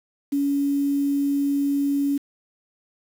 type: tone with quantisation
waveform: sine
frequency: 281.9 Hz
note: C#4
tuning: 29 cents sharp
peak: -19 dBFS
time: 0.32-2.18 s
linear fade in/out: 10 ms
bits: 7
effects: none